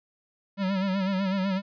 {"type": "tone with vibrato", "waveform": "square", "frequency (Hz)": 192.2, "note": "G3", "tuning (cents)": -34, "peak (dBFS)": -25, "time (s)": [0.57, 1.62], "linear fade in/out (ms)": 50, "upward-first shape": "sine", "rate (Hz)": 8, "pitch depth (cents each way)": 68, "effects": ["resampled to 11025 Hz"]}